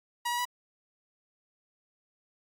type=tone with pitch steps; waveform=sawtooth; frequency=959 / 965 / 979 Hz; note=A#5 / B5 / B5; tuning=+49 / -40 / -15 cents; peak=-25 dBFS; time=0.25-0.454 s; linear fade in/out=10 ms; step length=68 ms; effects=AAC 64 kbps